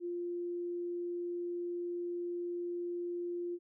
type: tone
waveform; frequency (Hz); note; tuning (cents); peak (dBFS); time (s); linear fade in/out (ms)
sine; 349.2; F4; 0; -35; 0-3.59; 50
effects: none